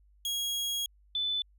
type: tone pair in turn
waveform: sawtooth / sine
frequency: 3300 / 3504 Hz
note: G#7 / A7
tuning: -12 / -8 cents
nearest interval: minor second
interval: 104 cents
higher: second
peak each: -27 / -28 dBFS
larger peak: first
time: 0.25-0.86 / 1.15-1.42 s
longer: first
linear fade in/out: 2 ms
effects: added 50 Hz sine -59 dBFS peak until 1.58 s